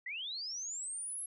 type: linear sweep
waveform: sine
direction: up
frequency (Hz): 1900 to 11175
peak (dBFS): -38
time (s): 0.06-1.26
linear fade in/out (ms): 5
effects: none